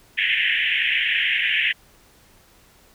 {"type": "band-pass noise", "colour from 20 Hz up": "pink", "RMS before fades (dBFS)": -21, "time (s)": [0.17, 1.73], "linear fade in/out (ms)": 20, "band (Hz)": [1700, 3200], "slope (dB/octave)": 96, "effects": ["pink hiss -54 dBFS RMS until 2.94 s"]}